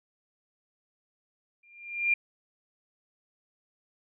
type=tone with exponential growth; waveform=sine; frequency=2394 Hz; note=D7; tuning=33 cents sharp; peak=-19 dBFS; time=1.63-2.14 s; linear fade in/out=5 ms; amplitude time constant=110 ms; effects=none